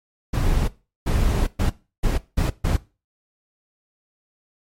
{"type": "noise bursts at uneven times", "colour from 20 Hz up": "brown", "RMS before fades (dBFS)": -19, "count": 6, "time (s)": [[0.33, 0.68], [1.06, 1.47], [1.59, 1.7], [2.03, 2.18], [2.37, 2.5], [2.64, 2.77]], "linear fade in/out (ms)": 10, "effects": ["noise-tail reverb RT60 0.3 s tail -19 dB re dry", "MP3 64 kbps"]}